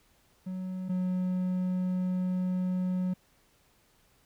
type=tone pair in turn; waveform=triangle; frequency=185.3 / 183.17 Hz; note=F#3 / F#3; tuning=+3 / -17 cents; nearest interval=unison; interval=20 cents; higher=first; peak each=-31 / -25 dBFS; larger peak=second; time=0.46-0.89 / 0.89-3.14 s; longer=second; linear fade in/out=10 ms; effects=pink hiss -66 dBFS RMS until 4.25 s